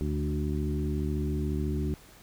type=harmonic tone with a mistuned harmonic; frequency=74.2 Hz; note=D2; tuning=18 cents sharp; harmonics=1 / 2 / 3 / 4 / 5; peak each=-30 / -33 / -35 / -36 / -37 dBFS; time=0.01-1.94 s; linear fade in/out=0 ms; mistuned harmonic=3; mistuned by=-15 cents; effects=pink hiss -54 dBFS RMS until 2.22 s